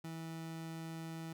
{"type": "tone", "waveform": "30% pulse", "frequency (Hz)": 163, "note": "E3", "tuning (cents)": -19, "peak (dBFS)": -40, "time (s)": [0.04, 1.33], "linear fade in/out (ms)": 5, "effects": []}